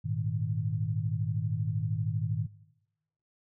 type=chord; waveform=sine; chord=Ab suspended second; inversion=none; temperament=equal; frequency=103.83 / 116.54 / 155.56 Hz; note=Ab2 / Bb2 / Eb3; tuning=0 / 0 / 0 cents; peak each=-33 dBFS; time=0.04-2.47 s; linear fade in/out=20 ms; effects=noise-tail reverb RT60 0.9 s tail -19 dB re dry